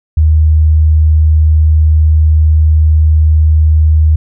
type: tone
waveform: sine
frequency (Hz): 77.78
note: D#2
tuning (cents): 0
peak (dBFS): -4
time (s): 0.17-4.16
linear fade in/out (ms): 5
effects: none